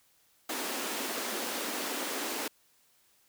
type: high-pass noise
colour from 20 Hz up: pink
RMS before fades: -35 dBFS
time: 0.49-2.48 s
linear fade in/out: 5 ms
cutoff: 230 Hz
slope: 48 dB/octave
effects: white hiss -67 dBFS RMS until 3.28 s